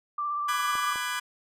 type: tone with vibrato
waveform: sine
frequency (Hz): 1175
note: D6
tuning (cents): +1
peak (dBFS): -27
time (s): 0.18-0.93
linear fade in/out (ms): 5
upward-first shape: sine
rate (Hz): 16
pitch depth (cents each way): 20
type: chord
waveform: 30% pulse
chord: G# half-diminished seventh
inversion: first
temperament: just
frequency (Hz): 996.7 / 1196.1 / 1495.1 / 1661.2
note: B5 / D6 / F#6 / G#6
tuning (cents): +16 / +31 / +18 / 0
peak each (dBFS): -32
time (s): 0.48-1.2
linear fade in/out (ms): 10
type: clicks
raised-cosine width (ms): 1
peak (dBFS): -28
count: 2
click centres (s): 0.754 / 0.958
effects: resampled to 32000 Hz